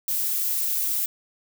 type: noise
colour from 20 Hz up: violet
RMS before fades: -25 dBFS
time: 0.08-1.06 s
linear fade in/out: 2 ms
effects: none